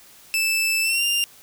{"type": "tone with pitch glide", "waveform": "sawtooth", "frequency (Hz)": [2637, 2794], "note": ["E7", "F7"], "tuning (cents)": [0, 0], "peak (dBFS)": -16, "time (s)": [0.34, 1.24], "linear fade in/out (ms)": 0, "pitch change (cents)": 100, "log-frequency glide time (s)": [0.82, 1.04], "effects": ["white hiss -49 dBFS RMS until 1.42 s"]}